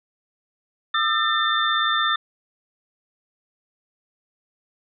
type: tone cluster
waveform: sine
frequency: 1214 / 1331 / 1793 / 3570 Hz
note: D#6 / E6 / A6 / A7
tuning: -43 / +16 / +32 / +24 cents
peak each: -24 dBFS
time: 0.94-2.16 s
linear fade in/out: 5 ms
effects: none